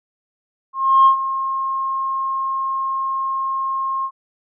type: tone with ADSR envelope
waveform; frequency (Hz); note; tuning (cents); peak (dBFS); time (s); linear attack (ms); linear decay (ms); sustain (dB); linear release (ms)
sine; 1071; C6; +40; -6; 0.73-4.11; 330; 100; -13; 64
effects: tanh soft clip ceiling -3 dBFS